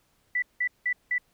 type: tone bursts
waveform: sine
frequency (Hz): 1975.5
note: B6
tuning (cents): 0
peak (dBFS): -23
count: 4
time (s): 0.35-1.182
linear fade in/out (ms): 5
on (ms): 73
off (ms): 180
effects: pink hiss -68 dBFS RMS until 1.33 s